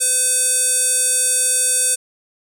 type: tone with band-pass filter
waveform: square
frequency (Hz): 511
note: C5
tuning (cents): -41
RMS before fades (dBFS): -17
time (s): 0-1.96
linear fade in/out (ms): 20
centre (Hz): 8800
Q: 5.9
effects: none